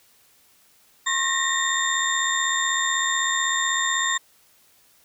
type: tone cluster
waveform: sine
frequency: 1074 / 1827 / 1903 / 3639 / 7330 Hz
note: C6 / A#6 / A#6 / A#7 / A#8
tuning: +45 / -35 / +35 / -42 / -30 cents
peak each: -27 dBFS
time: 1.06-4.18 s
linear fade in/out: 10 ms
effects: white hiss -58 dBFS RMS until 5.04 s